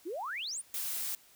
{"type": "exponential sweep", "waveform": "sine", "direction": "up", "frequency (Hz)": [302.5, 10260], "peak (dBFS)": -35, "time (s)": [0.05, 0.62], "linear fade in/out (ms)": 20}
{"type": "noise", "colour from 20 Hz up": "blue", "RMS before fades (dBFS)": -36, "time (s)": [0.74, 1.15], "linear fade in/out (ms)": 2}
{"effects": ["white hiss -61 dBFS RMS until 1.35 s"]}